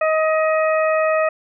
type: harmonic tone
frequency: 630 Hz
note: D#5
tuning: 21 cents sharp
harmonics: 1 / 2 / 3 / 4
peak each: -16 / -22 / -26 / -28 dBFS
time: 0.01-1.29 s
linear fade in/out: 5 ms
effects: none